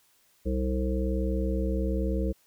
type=harmonic tone with a mistuned harmonic; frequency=64.3 Hz; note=C2; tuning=30 cents flat; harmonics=1 / 3 / 5 / 7 / 8; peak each=-27 / -32 / -34 / -35 / -36 dBFS; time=0.45-2.33 s; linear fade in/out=20 ms; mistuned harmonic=8; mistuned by=+55 cents; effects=white hiss -65 dBFS RMS until 2.46 s